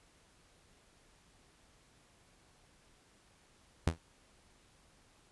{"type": "tone with exponential decay", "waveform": "sawtooth", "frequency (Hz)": 82.41, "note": "E2", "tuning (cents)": 0, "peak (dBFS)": -21, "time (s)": [3.87, 3.98], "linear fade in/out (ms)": 0, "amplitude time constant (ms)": 23, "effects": ["pink hiss -66 dBFS RMS until 5.31 s", "resampled to 24000 Hz"]}